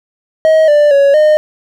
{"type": "tone with pitch steps", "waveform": "triangle", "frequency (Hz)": [633, 590, 559, 611], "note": ["D#5", "D5", "C#5", "D#5"], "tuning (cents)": [30, 8, 14, -32], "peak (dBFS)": -3, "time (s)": [0.45, 1.37], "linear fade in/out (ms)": 0, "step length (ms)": 230, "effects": []}